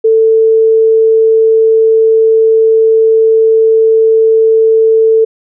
sine tone, 445 Hz, A4, 20 cents sharp, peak -4 dBFS, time 0.04-5.25 s, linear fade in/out 10 ms, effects none

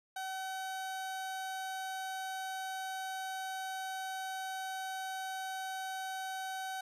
30% pulse tone, 760 Hz, F#5, 46 cents sharp, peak -35 dBFS, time 0.16-6.81 s, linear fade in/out 5 ms, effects resampled to 32000 Hz

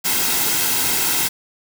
white noise with comb filter, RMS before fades -19 dBFS, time 0.04-1.29 s, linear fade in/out 20 ms, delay 1.7 ms, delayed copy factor -0.55, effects none

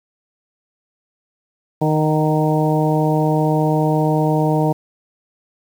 harmonic tone with a mistuned harmonic, 154.8 Hz, D#3, 9 cents flat, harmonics 1 / 2 / 3 / 4 / 5 / 6, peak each -17 / -20 / -22 / -23 / -24 / -25 dBFS, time 1.81-4.73 s, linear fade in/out 10 ms, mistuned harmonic 5, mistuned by -20 cents, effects 7-bit

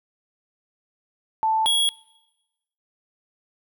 sine / square tone pair in turn, 881 / 3326 Hz, A5 / G#7, +2 / +2 cents, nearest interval octave + major seventh, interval 2300 cents, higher second, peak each -18 dBFS, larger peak neither, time 1.43-1.66 / 1.66-1.89 s, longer neither, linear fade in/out 0 ms, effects noise-tail reverb RT60 1.0 s tail -23 dB re dry

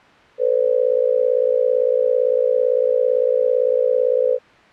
sine tone with amplitude modulation, 506 Hz, B4, 42 cents sharp, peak -10 dBFS, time 0.38-4.39 s, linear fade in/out 50 ms, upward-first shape sine, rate 57.8 Hz, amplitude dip 95%, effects white hiss -47 dBFS RMS until 4.72 s + low-pass 2000 Hz 12 dB/octave

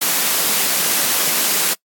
white high-pass noise, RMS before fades -17 dBFS, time 0.01-1.74 s, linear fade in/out 10 ms, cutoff 150 Hz, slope 48 dB/octave, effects noise-tail reverb RT60 0.1 s tail -23 dB re dry + AAC 64 kbps

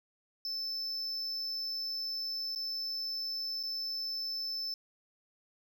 triangle tone with dropouts, 5274 Hz, E8, in tune, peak -33 dBFS, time 0.45-4.74 s, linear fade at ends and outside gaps 1 ms, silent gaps 2.55-2.559 / 3.629-3.635 s, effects none

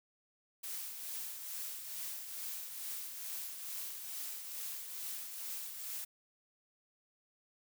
blue noise with tremolo, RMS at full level -41 dBFS, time 0.63-6.05 s, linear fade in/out 10 ms, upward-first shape triangle, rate 2.3 Hz, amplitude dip 50%, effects none

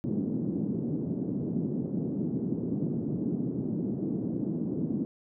white band-pass noise, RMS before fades -31 dBFS, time 0.04-5.05 s, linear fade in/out 0 ms, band 140 to 300 Hz, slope 24 dB/octave, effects none

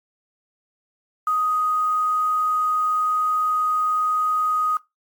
sine tone with quantisation, 1249 Hz, D#6, 6 cents sharp, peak -18 dBFS, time 1.27-4.77 s, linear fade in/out 2 ms, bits 7, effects noise-tail reverb RT60 0.2 s tail -21 dB re dry + AAC 64 kbps

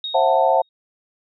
sine tone with exponential decay, 3746 Hz, A#7, 8 cents sharp, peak -23 dBFS, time 0.04-0.69 s, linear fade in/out 2 ms, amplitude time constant 140 ms
sine chord, F# half-diminished seventh, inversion second, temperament just, 532.8 / 666 / 740 / 888 Hz, C5 / E5 / F#5 / A5, +31 / +18 / 0 / +16 cents, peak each -19 dBFS, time 0.14-0.62 s, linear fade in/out 10 ms
effects none

